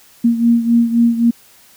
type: beating tone pair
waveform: sine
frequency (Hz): 233.1 / 236.9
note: A#3 / A#3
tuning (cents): 0 / +28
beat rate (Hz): 3.8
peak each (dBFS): -11 / -16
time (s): 0.24-1.31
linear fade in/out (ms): 10
effects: white hiss -47 dBFS RMS until 1.76 s